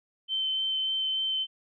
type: tone with vibrato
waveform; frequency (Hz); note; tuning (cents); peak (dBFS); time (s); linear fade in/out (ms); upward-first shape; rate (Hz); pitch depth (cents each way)
sine; 3086; G7; -28; -26; 0.28-1.47; 50; sine; 3.4; 8
effects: none